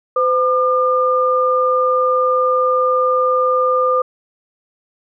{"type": "tone pair together", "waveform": "sine", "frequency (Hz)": [510, 1204.6], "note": ["C5", "D6"], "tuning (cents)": [-44, 44], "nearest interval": "octave + minor third", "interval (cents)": 1488, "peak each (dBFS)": -15, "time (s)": [0.16, 4.02], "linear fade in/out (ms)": 5, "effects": []}